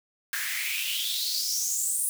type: noise with high-pass filter sweep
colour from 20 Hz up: white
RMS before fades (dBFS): -29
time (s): 0.33-2.09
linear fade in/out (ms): 0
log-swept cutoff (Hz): 1600 to 9800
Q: 6.4
effects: none